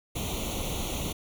pink noise with comb filter, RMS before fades -32 dBFS, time 0.15-1.13 s, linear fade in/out 10 ms, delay 0.3 ms, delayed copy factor +0.9, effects none

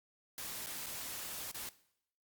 white noise with dropouts, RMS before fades -43 dBFS, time 0.38-1.69 s, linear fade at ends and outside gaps 1 ms, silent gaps 0.662-0.669 / 0.861-0.866 / 1.514-1.545 s, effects noise-tail reverb RT60 0.7 s tail -18 dB re dry + Opus 48 kbps

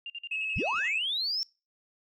sine tone bursts, 2794 Hz, F7, in tune, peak -35 dBFS, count 10, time 0.06-0.882 s, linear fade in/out 2 ms, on 39 ms, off 48 ms
sine tone, 2585 Hz, E7, 34 cents flat, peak -29 dBFS, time 0.31-0.99 s, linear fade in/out 5 ms
sine linear sweep, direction up, 30.32 to 5500 Hz, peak -27 dBFS, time 0.56-1.43 s, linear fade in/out 0 ms
effects noise-tail reverb RT60 0.3 s tail -25 dB re dry + tanh soft clip ceiling -22 dBFS

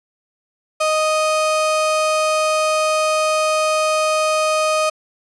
35% pulse tone pair together, 622.3 / 1244.6 Hz, D#5 / D#6, 0 / 0 cents, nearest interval octave, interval 1200 cents, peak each -15 / -22 dBFS, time 0.8-4.9 s, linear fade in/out 10 ms, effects resampled to 24000 Hz

